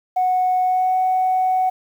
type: tone with pitch glide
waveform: sine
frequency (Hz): 737 to 745.1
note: F#5 to F#5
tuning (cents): -7 to +12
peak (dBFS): -14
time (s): 0.16-1.7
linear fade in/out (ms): 10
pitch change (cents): +19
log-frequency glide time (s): 0.64-0.97
effects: tanh soft clip ceiling -11 dBFS + 8-bit